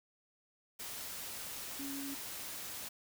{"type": "tone in noise", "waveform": "sine", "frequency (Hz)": 277.2, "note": "C#4", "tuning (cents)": 0, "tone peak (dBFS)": -41, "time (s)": [1.79, 2.15], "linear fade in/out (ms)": 10, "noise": "white", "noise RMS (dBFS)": -44, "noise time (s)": [0.79, 2.89], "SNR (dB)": 0, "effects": []}